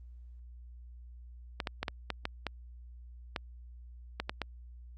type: clicks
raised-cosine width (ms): 0.3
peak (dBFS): -17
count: 11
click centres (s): 1.602 / 1.672 / 1.83 / 1.882 / 2.103 / 2.254 / 2.467 / 3.362 / 4.2 / 4.295 / 4.417
effects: added 60 Hz sine -47 dBFS peak until 4.97 s + Opus 32 kbps